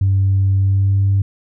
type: tone with pitch glide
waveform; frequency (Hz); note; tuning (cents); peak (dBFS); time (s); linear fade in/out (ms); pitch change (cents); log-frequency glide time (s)
sine; 97 to 98.41; G2 to G2; -18 to +7; -10; 0.01-1.22; 5; +25; 0.6-0.96
effects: tanh soft clip ceiling -8 dBFS